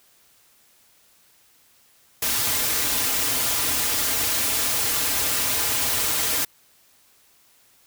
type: noise with comb filter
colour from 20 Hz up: white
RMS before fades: -23 dBFS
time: 2.22-6.45 s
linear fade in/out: 5 ms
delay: 5.4 ms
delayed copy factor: -0.8
effects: white hiss -58 dBFS RMS until 7.86 s